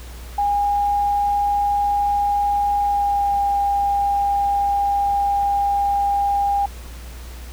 sine tone with pitch glide, 814 to 805.1 Hz, G#5 to G5, -35 to +46 cents, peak -16 dBFS, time 0.38-6.66 s, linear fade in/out 5 ms, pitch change -19 cents, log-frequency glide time 2.79-3.36 s, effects added 60 Hz sine -33 dBFS peak until 7.52 s + pink hiss -42 dBFS RMS until 7.52 s

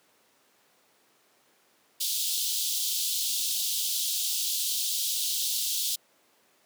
pink high-pass noise, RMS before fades -29 dBFS, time 2-5.96 s, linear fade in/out 10 ms, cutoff 3200 Hz, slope 48 dB/octave, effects pink hiss -64 dBFS RMS until 6.65 s + high-pass 300 Hz 12 dB/octave

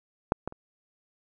clicks, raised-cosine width 1 ms, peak -7 / -17 / -30 dBFS, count 3, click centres 0.321 / 0.476 / 0.524 s, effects none

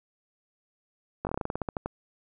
slowing click train, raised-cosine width 1 ms, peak -16 dBFS, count 14, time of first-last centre 1.25-1.86 s, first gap 19 ms, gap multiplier 1.14, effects none

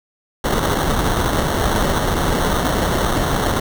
pink noise with sample-and-hold, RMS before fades -18 dBFS, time 0.44-3.6 s, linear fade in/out 5 ms, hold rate 2450 Hz, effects none

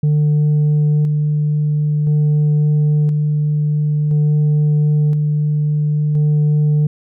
sine tone with tremolo, 149.7 Hz, D3, 33 cents sharp, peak -8 dBFS, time 0.03-6.87 s, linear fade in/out 5 ms, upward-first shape square, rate 0.49 Hz, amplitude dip 35%, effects tanh soft clip ceiling -10 dBFS

